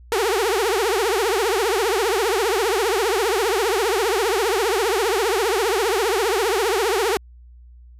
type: tone with vibrato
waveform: sawtooth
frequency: 420 Hz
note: G#4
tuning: 19 cents sharp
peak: -14 dBFS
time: 0.12-7.17 s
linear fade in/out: 0 ms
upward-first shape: triangle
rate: 15 Hz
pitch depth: 280 cents each way
effects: added 60 Hz sine -42 dBFS peak until 7.99 s + resampled to 32000 Hz